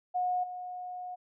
sine tone with level steps, 725 Hz, F#5, 35 cents flat, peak -27 / -37 dBFS, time 0.14-1.16 s, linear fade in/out 20 ms, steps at 0.43 s, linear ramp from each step 10 ms, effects none

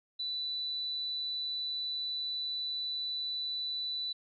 sine tone, 3976 Hz, B7, 11 cents sharp, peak -33 dBFS, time 0.19-4.13 s, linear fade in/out 10 ms, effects none

